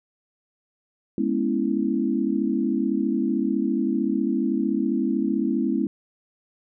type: chord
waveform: sine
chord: C# minor seventh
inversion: second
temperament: equal with one note detuned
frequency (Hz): 207.7 / 241.6 / 277.2 / 329.6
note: G#3 / B3 / C#4 / E4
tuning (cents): 0 / -38 / 0 / 0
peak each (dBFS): -26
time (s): 1.18-5.87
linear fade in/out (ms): 2
effects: none